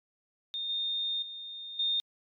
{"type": "tone with level steps", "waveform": "sine", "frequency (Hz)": 3652, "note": "A#7", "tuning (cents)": -36, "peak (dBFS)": [-32, -29, -39, -26], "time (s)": [0.54, 2], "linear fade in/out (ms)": 0, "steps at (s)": [0.69, 1.22, 1.79], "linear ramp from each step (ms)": 5, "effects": ["MP3 96 kbps"]}